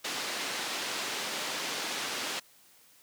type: band-pass noise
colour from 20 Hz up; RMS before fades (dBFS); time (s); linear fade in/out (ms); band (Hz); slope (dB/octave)
white; -35; 0.04-2.4; 10; 210 to 4800; 12
effects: white hiss -60 dBFS RMS until 3.02 s + high-pass 100 Hz 12 dB/octave